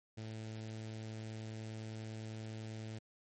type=tone with notch filter; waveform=sawtooth; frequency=110 Hz; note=A2; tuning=in tune; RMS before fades=-45 dBFS; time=0.17-2.99 s; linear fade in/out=10 ms; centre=1100 Hz; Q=1.2; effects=MP3 32 kbps